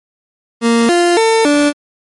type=tone with pitch steps; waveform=30% pulse; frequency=232.4 / 347.9 / 450 / 291.6 Hz; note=A#3 / F4 / A4 / D4; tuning=-5 / -7 / +39 / -12 cents; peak=-6 dBFS; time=0.61-1.73 s; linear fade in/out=50 ms; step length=280 ms; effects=MP3 48 kbps